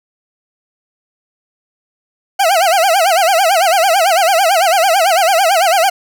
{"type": "tone with vibrato", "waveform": "40% pulse", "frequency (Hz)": 719, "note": "F#5", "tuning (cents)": -50, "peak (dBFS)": -8, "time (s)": [2.39, 5.9], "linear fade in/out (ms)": 10, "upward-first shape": "sine", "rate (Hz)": 9, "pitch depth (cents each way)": 200, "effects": []}